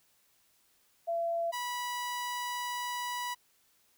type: tone pair in turn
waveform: sine / sawtooth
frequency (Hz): 676 / 978.9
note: E5 / B5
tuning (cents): +43 / -16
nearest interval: tritone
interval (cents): 641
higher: second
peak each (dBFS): -29 / -30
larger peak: first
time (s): 1.07-1.52 / 1.52-3.35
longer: second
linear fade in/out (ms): 20
effects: white hiss -69 dBFS RMS until 3.97 s